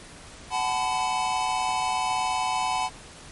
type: tone cluster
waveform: square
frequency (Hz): 746 / 867 / 1007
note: F#5 / A5 / B5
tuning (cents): +14 / -26 / +33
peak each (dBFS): -29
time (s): 0.5-2.9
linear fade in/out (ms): 50
effects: pink hiss -45 dBFS RMS until 3.31 s + MP3 48 kbps